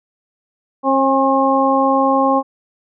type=harmonic tone with a mistuned harmonic; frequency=269 Hz; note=C4; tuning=48 cents sharp; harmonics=1 / 2 / 3 / 4; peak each=-17 / -17 / -17 / -17 dBFS; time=0.83-2.43 s; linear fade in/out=50 ms; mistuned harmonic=3; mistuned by=+18 cents; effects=none